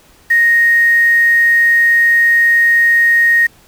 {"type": "tone with quantisation", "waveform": "sine", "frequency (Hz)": 1864.7, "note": "A#6", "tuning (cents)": 0, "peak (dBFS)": -7, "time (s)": [0.3, 3.47], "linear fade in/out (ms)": 10, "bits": 5, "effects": ["pink hiss -47 dBFS RMS until 3.67 s"]}